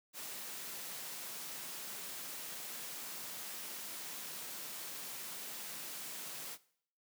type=high-pass noise; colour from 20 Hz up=white; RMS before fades=-45 dBFS; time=0.13-6.58 s; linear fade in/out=50 ms; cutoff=130 Hz; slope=48 dB/octave; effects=noise-tail reverb RT60 0.6 s tail -19 dB re dry